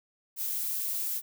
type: noise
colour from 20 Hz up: violet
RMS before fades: -32 dBFS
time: 0.36-1.22 s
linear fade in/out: 50 ms
effects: none